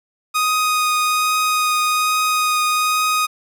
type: tone with vibrato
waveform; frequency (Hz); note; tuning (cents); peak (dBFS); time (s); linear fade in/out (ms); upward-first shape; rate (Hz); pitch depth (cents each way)
sawtooth; 1244.5; D#6; 0; -12; 0.34-3.27; 20; triangle; 1.2; 11
effects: 9-bit